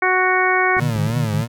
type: harmonic tone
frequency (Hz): 370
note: F#4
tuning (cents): 0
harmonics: 1 / 2 / 3 / 4 / 5 / 6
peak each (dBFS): -21 / -21 / -21 / -21 / -21 / -21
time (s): 0.02-0.8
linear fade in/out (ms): 5
type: clicks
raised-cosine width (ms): 3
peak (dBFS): -19 / -17 / -17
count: 3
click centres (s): 0.768 / 0.961 / 1.1
type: tone with vibrato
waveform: 30% pulse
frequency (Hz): 112.1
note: A2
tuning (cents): +33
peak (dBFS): -17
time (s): 0.77-1.48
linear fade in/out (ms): 50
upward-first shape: triangle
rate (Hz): 3.1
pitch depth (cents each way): 160
type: tone with tremolo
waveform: sine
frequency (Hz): 150.8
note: D3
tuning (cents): +46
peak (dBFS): -18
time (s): 0.81-1.42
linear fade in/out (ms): 5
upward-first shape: square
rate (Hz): 5.7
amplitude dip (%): 70
effects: none